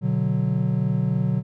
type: chord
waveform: triangle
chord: B minor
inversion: none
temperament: equal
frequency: 123.47 / 146.83 / 185 Hz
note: B2 / D3 / F#3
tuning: 0 / 0 / 0 cents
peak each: -22 dBFS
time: 0.01-1.43 s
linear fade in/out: 50 ms
effects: none